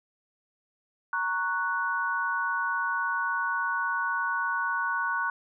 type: chord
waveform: sine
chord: F# major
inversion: first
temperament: equal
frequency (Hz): 932.3 / 1108.7 / 1480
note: A#5 / C#6 / F#6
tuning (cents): 0 / 0 / 0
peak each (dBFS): -33 / -31 / -28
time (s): 1.13-5.3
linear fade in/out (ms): 2
effects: none